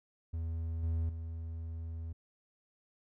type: tone with level steps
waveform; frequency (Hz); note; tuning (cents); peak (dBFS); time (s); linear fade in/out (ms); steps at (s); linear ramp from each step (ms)
triangle; 82; E2; -9; -32 / -28 / -36; 0.33-2.13; 10; 0.83 / 1.09; 5
effects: none